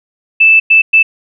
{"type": "tone bursts at uneven times", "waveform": "sine", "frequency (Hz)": 2637, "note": "E7", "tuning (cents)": 0, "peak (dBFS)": -3, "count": 3, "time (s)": [[0.4, 0.6], [0.7, 0.82], [0.93, 1.03]], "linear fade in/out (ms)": 10, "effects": []}